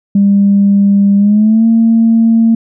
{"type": "tone with pitch glide", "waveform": "sine", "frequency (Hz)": [200, 227.1], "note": ["G3", "A#3"], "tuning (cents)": [35, -45], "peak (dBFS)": -4, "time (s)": [0.15, 2.55], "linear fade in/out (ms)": 5, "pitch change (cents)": 220, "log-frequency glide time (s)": [1.17, 1.65], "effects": ["tanh soft clip ceiling 0 dBFS"]}